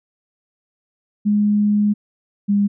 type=tone pair in turn; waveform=sine; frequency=207.7 / 202.7 Hz; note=G#3 / G#3; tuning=0 / -42 cents; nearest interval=unison; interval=42 cents; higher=first; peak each=-13 dBFS; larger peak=neither; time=1.25-1.94 / 2.48-2.68 s; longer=first; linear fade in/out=20 ms; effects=none